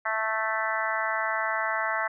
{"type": "harmonic tone", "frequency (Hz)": 220, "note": "A3", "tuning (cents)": 0, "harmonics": [3, 4, 5, 6, 7, 8, 9], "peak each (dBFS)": [-33, -33, -33, -33, -33, -33, -33], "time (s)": [0.05, 2.08], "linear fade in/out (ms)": 10, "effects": []}